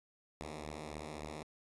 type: beating tone pair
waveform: 5% pulse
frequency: 75.3 / 78.9 Hz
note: D2 / D#2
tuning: +44 / +25 cents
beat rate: 3.6 Hz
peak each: -33 / -38 dBFS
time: 0.41-1.43 s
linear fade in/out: 0 ms
effects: resampled to 24000 Hz